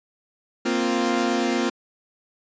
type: chord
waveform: sawtooth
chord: Bb suspended second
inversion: none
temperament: equal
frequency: 233.1 / 261.6 / 349.2 Hz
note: Bb3 / C4 / F4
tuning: 0 / 0 / 0 cents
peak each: -21 dBFS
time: 0.65-1.7 s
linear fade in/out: 10 ms
effects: resampled to 16000 Hz